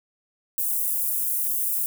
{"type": "high-pass noise", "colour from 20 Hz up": "white", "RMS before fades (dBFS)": -25, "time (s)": [0.58, 1.86], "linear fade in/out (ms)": 0, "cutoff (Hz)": 10000, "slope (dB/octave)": 24, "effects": []}